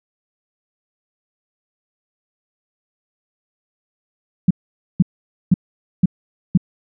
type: tone bursts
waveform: sine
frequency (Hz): 180.8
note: F#3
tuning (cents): -40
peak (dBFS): -7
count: 5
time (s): 4.48-6.575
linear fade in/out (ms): 5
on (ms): 27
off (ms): 490
effects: none